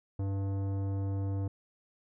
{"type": "tone with tanh clipping", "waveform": "sine", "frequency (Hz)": 98, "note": "G2", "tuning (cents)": 0, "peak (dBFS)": -32, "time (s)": [0.19, 1.48], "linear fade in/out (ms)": 5, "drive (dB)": 15, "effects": []}